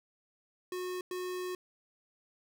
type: tone bursts at uneven times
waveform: square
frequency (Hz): 364.2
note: F#4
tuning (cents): -27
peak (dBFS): -36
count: 2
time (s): 0.72-1.01 / 1.11-1.55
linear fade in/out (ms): 2
effects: none